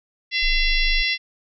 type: harmonic tone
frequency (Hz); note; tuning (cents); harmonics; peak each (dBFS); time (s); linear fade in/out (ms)
680; F5; -46; 3 / 4 / 5 / 6 / 7 / 8; -23 / -25 / -27 / -29 / -30 / -31; 0.31-1.18; 50
type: tone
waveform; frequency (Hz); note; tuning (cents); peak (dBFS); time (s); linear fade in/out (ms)
sine; 25.96; G#0; 0; -19; 0.42-1.03; 20
effects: none